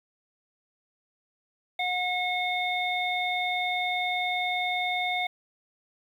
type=harmonic tone; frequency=725 Hz; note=F#5; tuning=35 cents flat; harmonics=1 / 3 / 5; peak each=-29 / -29 / -33 dBFS; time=1.79-5.27 s; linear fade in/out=5 ms; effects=9-bit